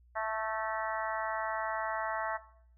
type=harmonic tone with a mistuned harmonic; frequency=220 Hz; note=A3; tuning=in tune; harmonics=3 / 4 / 5 / 6 / 7 / 8 / 9; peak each=-35 / -37 / -39 / -41 / -42 / -43 / -44 dBFS; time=0.15-2.38 s; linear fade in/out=20 ms; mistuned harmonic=9; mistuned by=-40 cents; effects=noise-tail reverb RT60 0.6 s tail -17 dB re dry + added 60 Hz sine -59 dBFS peak until 2.77 s